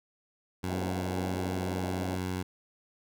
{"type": "tone", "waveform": "15% pulse", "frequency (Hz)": 92, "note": "F#2", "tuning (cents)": -9, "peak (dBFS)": -25, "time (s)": [0.63, 2.43], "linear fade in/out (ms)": 10}
{"type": "band-pass noise", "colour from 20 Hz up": "white", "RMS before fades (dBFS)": -39, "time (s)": [0.66, 2.19], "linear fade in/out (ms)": 50, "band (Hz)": [170, 840], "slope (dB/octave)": 96}
{"effects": []}